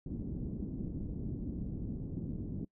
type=low-pass noise; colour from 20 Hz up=white; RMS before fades=-39 dBFS; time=0.06-2.65 s; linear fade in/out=5 ms; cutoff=270 Hz; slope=24 dB/octave; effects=noise-tail reverb RT60 0.1 s tail -24 dB re dry